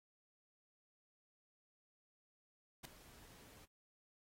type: noise with ADSR envelope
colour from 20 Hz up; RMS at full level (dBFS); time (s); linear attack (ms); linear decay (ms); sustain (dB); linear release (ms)
pink; -45; 2.83-3.66; 22; 3; -17; 20
effects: AAC 48 kbps